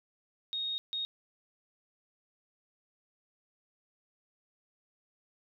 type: tone bursts at uneven times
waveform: sine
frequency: 3729 Hz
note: A#7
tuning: in tune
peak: -32 dBFS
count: 2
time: 0.53-0.78 / 0.93-1.05 s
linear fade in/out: 0 ms
effects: none